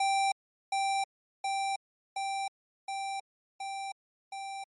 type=tone with echo; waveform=square; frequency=784 Hz; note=G5; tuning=in tune; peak=-26 dBFS; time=0-0.32 s; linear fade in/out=5 ms; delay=720 ms; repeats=6; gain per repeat=-2 dB; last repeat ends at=4.64 s; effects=MP3 48 kbps